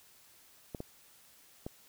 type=clicks; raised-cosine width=2 ms; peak=-25 dBFS; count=3; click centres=0.748 / 0.804 / 1.665 s; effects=white hiss -61 dBFS RMS until 1.88 s